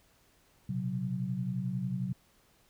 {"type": "tone cluster", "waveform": "sine", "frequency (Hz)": [121.1, 132.3, 184.9], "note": ["B2", "C3", "F#3"], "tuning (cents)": [-34, 20, -1], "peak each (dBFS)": [-38, -35, -34], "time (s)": [0.69, 2.13], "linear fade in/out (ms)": 5, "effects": ["pink hiss -66 dBFS RMS until 2.69 s"]}